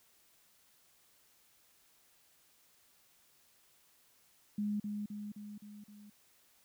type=tone with echo; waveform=sine; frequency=207.7 Hz; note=G#3; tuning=in tune; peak=-32 dBFS; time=4.58-4.8 s; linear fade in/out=5 ms; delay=260 ms; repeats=5; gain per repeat=-4 dB; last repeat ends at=6.1 s; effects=white hiss -68 dBFS RMS until 6.64 s